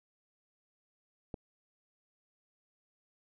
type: click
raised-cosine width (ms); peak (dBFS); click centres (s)
2; -26; 1.342
effects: none